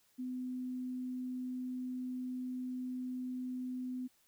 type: tone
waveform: sine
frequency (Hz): 253.1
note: B3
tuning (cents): +43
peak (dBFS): -37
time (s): 0.18-4.08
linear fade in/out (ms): 20
effects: white hiss -71 dBFS RMS until 4.27 s